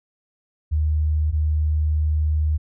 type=tone pair in turn; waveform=sine; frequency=76.7 / 76.7 Hz; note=D#2 / D#2; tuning=-24 / -24 cents; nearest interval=unison; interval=0 cents; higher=neither; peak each=-17 dBFS; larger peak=neither; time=0.71-1.32 / 1.32-2.58 s; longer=second; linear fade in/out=20 ms; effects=none